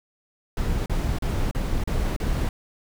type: noise bursts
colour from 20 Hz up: brown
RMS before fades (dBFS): -24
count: 6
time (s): 0.57-2.49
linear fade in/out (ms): 2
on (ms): 290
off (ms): 36
effects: none